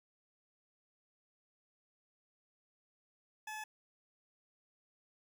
20% pulse tone, 860 Hz, A5, 40 cents flat, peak -37 dBFS, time 3.47-3.64 s, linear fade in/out 5 ms, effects none

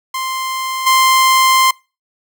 sawtooth tone with level steps, 1046.5 Hz, C6, in tune, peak -15 / -5 dBFS, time 0.14-1.71 s, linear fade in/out 5 ms, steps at 0.86 s, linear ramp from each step 10 ms, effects noise-tail reverb RT60 0.3 s tail -25 dB re dry

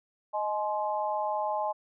sine chord, Ab major, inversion second, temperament equal with one note detuned, 622.3 / 848.6 / 1046.5 Hz, Eb5 / Ab5 / C6, 0 / +37 / 0 cents, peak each -32 / -30 / -35 dBFS, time 0.33-1.73 s, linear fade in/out 20 ms, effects none

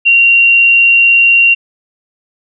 sine tone, 2758 Hz, F7, 22 cents flat, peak -4 dBFS, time 0.05-1.55 s, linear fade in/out 20 ms, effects none

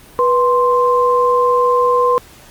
sine tone pair together, 490 / 1045.8 Hz, B4 / C6, -14 / -1 cents, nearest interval octave + minor second, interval 1313 cents, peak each -13 dBFS, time 0.19-2.18 s, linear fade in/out 0 ms, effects pink hiss -42 dBFS RMS until 2.5 s + Opus 32 kbps

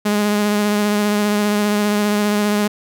sawtooth tone with vibrato, 207.7 Hz, G#3, in tune, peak -11 dBFS, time 0.05-2.68 s, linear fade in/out 10 ms, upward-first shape sine, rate 15 Hz, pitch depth 18 cents each way, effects none

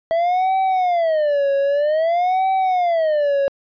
triangle tone with vibrato, 651 Hz, E5, 22 cents flat, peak -13 dBFS, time 0.11-3.48 s, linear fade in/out 0 ms, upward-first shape sine, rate 0.52 Hz, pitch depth 280 cents each way, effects resampled to 11025 Hz

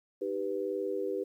sine chord, Eb augmented, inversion none, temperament equal, 311.1 / 392 / 493.9 Hz, Eb4 / G4 / B4, 0 / 0 / 0 cents, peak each -39 / -33 / -35 dBFS, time 0.21-1.24 s, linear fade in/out 10 ms, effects 11-bit

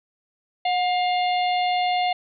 harmonic tone with a mistuned harmonic, 705 Hz, F5, 16 cents sharp, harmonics 1 / 3 / 4 / 5 / 6, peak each -20 / -30 / -32 / -34 / -36 dBFS, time 0.65-2.13 s, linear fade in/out 5 ms, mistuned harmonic 1, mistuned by +48 cents, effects none

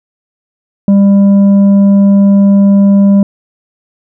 triangle tone with tanh clipping, 198.9 Hz, G3, 25 cents sharp, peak -4 dBFS, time 0.88-3.23 s, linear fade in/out 2 ms, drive 10 dB, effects none

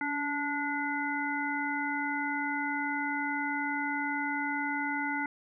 harmonic tone with a mistuned harmonic, 290.8 Hz, D4, 17 cents flat, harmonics 1 / 3 / 5 / 7, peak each -35 / -35 / -35 / -35 dBFS, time 0.01-5.26 s, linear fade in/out 2 ms, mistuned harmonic 1, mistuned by -35 cents, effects none

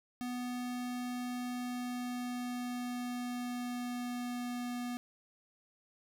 square tone with pitch glide, 246.9 to 244.2 Hz, B3 to B3, 0 to -19 cents, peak -37 dBFS, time 0.21-4.97 s, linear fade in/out 0 ms, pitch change -19 cents, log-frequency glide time 1.51-4.75 s, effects none

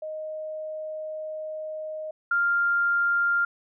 sine tone pair in turn, 622.3 / 1397 Hz, D#5 / F6, 0 / 0 cents, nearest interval octave + major second, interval 1400 cents, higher second, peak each -31 / -20 dBFS, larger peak second, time 0.02-2.11 / 2.31-3.45 s, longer first, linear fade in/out 5 ms, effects none

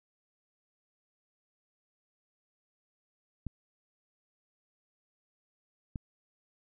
clicks, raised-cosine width 5 ms, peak -24 dBFS, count 2, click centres 3.467 / 5.958 s, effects none

